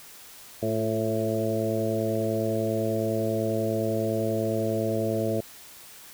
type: harmonic tone with a mistuned harmonic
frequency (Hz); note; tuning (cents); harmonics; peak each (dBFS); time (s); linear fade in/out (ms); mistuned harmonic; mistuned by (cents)
110; A2; 0; 1 / 2 / 3 / 4 / 5 / 6; -31 / -31 / -31 / -31 / -31 / -31; 0.62-5.41; 10; 3; +37
effects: white hiss -47 dBFS RMS until 6.13 s